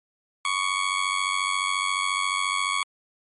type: tone with amplitude modulation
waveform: 20% pulse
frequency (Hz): 1115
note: C#6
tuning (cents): +10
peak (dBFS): -15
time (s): 0.45-2.83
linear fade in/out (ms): 2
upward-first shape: sine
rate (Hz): 94.3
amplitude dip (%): 75
effects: MP3 48 kbps